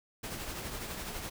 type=noise with tremolo; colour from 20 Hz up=pink; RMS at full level=-38 dBFS; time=0.23-1.3 s; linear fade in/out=10 ms; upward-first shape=triangle; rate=12 Hz; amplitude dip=45%; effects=none